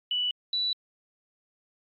sine tone pair in turn, 2960 / 3951 Hz, F#7 / B7, 0 / 0 cents, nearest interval perfect fourth, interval 500 cents, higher second, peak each -25 dBFS, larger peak neither, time 0.11-0.31 / 0.53-0.73 s, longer neither, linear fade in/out 2 ms, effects Opus 48 kbps

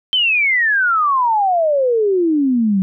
sine exponential sweep, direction down, 3136 to 185.1 Hz, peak -12 dBFS, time 0.13-2.82 s, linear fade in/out 0 ms, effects none

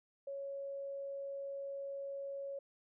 sine tone, 554.4 Hz, C#5, in tune, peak -40 dBFS, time 0.27-2.59 s, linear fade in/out 5 ms, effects none

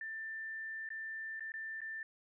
sine tone with dropouts, 1780 Hz, A6, 20 cents sharp, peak -40 dBFS, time 0.01-2.03 s, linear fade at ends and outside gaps 2 ms, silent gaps 0.89-0.903 / 1.396-1.406 / 1.52-1.539 / 1.806-1.816 s, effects none

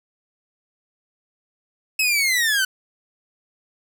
sawtooth linear sweep, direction down, 2602 to 1485 Hz, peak -14 dBFS, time 1.99-2.65 s, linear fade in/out 5 ms, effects none

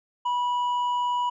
sine tone with hard clipping, 978 Hz, B5, 17 cents flat, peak -24 dBFS, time 0.25-1.3 s, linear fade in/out 10 ms, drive 4 dB, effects resampled to 16000 Hz

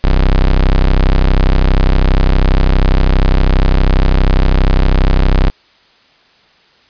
35% pulse tone, 32.41 Hz, C1, 16 cents flat, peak -5 dBFS, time 0.04-5.5 s, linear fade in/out 0 ms, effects white hiss -49 dBFS RMS until 6.89 s + resampled to 11025 Hz

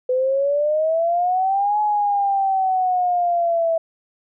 sine exponential two-way sweep, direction up then down, 502 to 847 to 654 Hz, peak -16 dBFS, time 0.09-3.78 s, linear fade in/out 5 ms, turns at 1.8 s, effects none

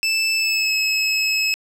25% pulse tone with pitch glide, 2637 to 2580 Hz, E7 to E7, 0 to -38 cents, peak -14 dBFS, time 0.03-1.54 s, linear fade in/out 0 ms, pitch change -38 cents, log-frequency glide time 0.35-0.73 s, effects low-pass 12000 Hz 12 dB/octave + 9-bit

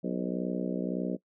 harmonic tone with a mistuned harmonic, 61.74 Hz, B1, in tune, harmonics 3 / 4 / 5 / 6 / 7 / 8 / 9 / 10, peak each -33 / -35 / -37 / -39 / -40 / -41 / -42 / -43 dBFS, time 0.03-1.17 s, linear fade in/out 20 ms, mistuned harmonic 9, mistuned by -44 cents, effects noise-tail reverb RT60 0.1 s tail -21 dB re dry

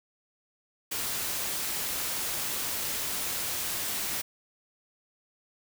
white noise, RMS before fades -32 dBFS, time 0.91-4.22 s, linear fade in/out 10 ms, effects none

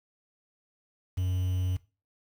triangle tone with quantisation, 91.7 Hz, F#2, 15 cents flat, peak -24 dBFS, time 1.17-1.77 s, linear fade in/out 10 ms, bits 8, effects noise-tail reverb RT60 0.3 s tail -18 dB re dry

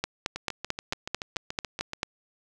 two click trains, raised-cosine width 0.2 ms, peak -16 / -10 dBFS, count 12 / 10, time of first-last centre 0.36-1.934 / 0.04-2.031 s, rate 6.99 / 4.52 Hz, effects none

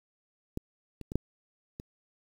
clicks, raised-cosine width 3 ms, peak -20 / -29 / -24 / -13 / -27 dBFS, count 5, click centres 0.574 / 1.013 / 1.119 / 1.156 / 1.799 s, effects 8-bit

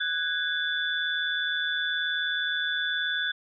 sine tone cluster, 1490 / 1649 / 3473 Hz, F#6 / G#6 / A7, +12 / -13 / -23 cents, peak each -30 dBFS, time 0-3.32 s, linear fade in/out 10 ms, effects none

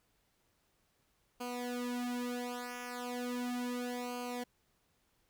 sawtooth tone with flanger, 245.3 Hz, B3, 12 cents flat, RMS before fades -39 dBFS, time 1.4-4.44 s, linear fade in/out 10 ms, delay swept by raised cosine 0.54 to 3.84 ms, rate 0.36 Hz, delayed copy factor -1, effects pink hiss -75 dBFS RMS until 5.29 s

